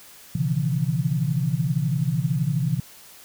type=tone cluster; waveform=sine; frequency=121.7 / 138.5 / 156.9 / 169.5 Hz; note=B2 / C#3 / D#3 / E3; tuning=-25 / -1 / +15 / +49 cents; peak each=-28 / -24 / -27 / -26 dBFS; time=0.35-2.8 s; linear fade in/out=5 ms; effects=white hiss -47 dBFS RMS until 3.24 s